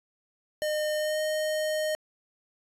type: tone with pitch glide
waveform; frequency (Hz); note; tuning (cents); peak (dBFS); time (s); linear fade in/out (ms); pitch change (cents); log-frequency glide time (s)
square; 609 to 617.9; D#5 to D#5; -37 to -12; -27; 0.62-1.95; 0; +25; 0.97-1.2
effects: resampled to 32000 Hz